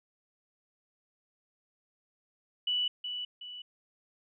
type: tone with echo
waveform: sine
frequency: 2960 Hz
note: F#7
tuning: in tune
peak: -27 dBFS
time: 2.67-2.88 s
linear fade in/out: 5 ms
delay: 370 ms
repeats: 2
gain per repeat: -7 dB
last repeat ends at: 3.62 s
effects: none